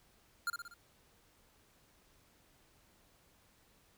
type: tone with echo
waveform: square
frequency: 1400 Hz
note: F6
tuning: 4 cents sharp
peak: -33 dBFS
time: 0.47-0.5 s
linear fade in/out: 2 ms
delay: 60 ms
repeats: 4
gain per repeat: -5 dB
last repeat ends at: 0.74 s
effects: pink hiss -68 dBFS RMS until 3.97 s